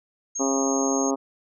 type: tone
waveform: sine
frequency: 6500 Hz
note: G#8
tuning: 38 cents flat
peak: -27 dBFS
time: 0.35-1.11 s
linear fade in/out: 10 ms
type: harmonic tone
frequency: 136 Hz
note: C#3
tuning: 33 cents flat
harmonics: 2 / 3 / 4 / 5 / 6 / 7 / 8 / 9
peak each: -24 / -28 / -30 / -32 / -34 / -35 / -36 / -37 dBFS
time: 0.39-1.16 s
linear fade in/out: 20 ms
effects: none